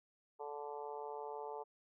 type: harmonic tone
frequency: 146 Hz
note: D3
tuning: 10 cents flat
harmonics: 3 / 4 / 5 / 6 / 7 / 8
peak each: -46 / -52 / -51 / -47 / -55 / -59 dBFS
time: 0.39-1.64 s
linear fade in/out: 20 ms
effects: none